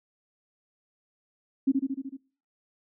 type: tone with echo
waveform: sine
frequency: 270 Hz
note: C#4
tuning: 45 cents flat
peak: -18 dBFS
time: 1.67-1.72 s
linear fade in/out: 10 ms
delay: 75 ms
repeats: 6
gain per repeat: -3 dB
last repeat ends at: 2.17 s
effects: noise-tail reverb RT60 0.4 s tail -20 dB re dry